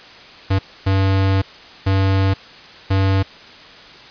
square tone bursts at uneven times, 96.5 Hz, G2, 27 cents flat, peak -14 dBFS, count 4, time 0.5-0.59 / 0.86-1.42 / 1.86-2.34 / 2.9-3.23 s, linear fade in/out 10 ms, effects white hiss -40 dBFS RMS until 4.1 s + resampled to 11025 Hz

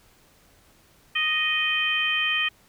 harmonic tone, 622.3 Hz, D#5, in tune, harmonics 2 / 3 / 4 / 5, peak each -33 / -27 / -25 / -26 dBFS, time 1.15-2.49 s, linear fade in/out 10 ms, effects pink hiss -58 dBFS RMS until 2.68 s

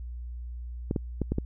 clicks, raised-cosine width 3 ms, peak -14 dBFS, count 5, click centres 0.911 / 0.962 / 1.217 / 1.32 / 1.384 s, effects added 60 Hz sine -35 dBFS peak until 1.45 s

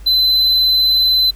triangle tone, 4041 Hz, B7, 39 cents sharp, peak -9 dBFS, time 0.06-1.31 s, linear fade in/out 10 ms, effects added 50 Hz sine -32 dBFS peak until 1.35 s + pink hiss -48 dBFS RMS until 1.35 s

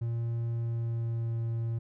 triangle tone with pitch glide, 116.54 to 115.13 Hz, A#2 to A#2, 0 to -21 cents, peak -27 dBFS, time 0.01-1.79 s, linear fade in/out 10 ms, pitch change -21 cents, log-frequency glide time 0.53-1.35 s, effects none

